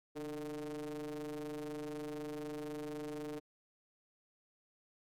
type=ring-modulated tone; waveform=square; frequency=77 Hz; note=D#2; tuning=17 cents flat; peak=-38 dBFS; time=0.15-3.4 s; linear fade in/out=20 ms; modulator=373 Hz; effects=MP3 96 kbps